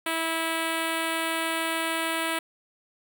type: tone with notch filter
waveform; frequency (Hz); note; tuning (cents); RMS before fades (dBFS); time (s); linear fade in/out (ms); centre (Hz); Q
5% pulse; 326.4; E4; -17; -28; 0.06-2.39; 5; 5200; 1.1
effects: none